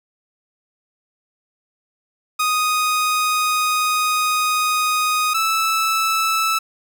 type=tone pair in turn; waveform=sawtooth; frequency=1244.5 / 1313.4 Hz; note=D#6 / E6; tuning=0 / -7 cents; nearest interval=minor second; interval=93 cents; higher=second; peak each=-13 dBFS; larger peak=neither; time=2.39-5.34 / 5.34-6.59 s; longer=first; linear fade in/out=10 ms; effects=none